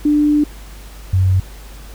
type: tone pair in turn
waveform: sine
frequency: 296.6 / 93.6 Hz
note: D4 / F#2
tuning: +17 / +20 cents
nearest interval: octave + minor sixth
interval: 1997 cents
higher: first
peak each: -10 / -10 dBFS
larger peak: neither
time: 0.05-0.44 / 1.13-1.4 s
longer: first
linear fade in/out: 5 ms
effects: added 50 Hz sine -33 dBFS peak until 1.94 s + pink hiss -41 dBFS RMS until 1.94 s